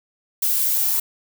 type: noise with high-pass filter sweep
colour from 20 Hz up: violet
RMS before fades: -20 dBFS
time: 0.42-1 s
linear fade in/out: 5 ms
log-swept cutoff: 360 to 1000 Hz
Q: 8.5
effects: none